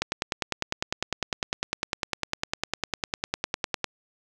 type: click train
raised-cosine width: 0.2 ms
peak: -8 dBFS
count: 39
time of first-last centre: 0.02-3.843 s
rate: 9.94 Hz
effects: none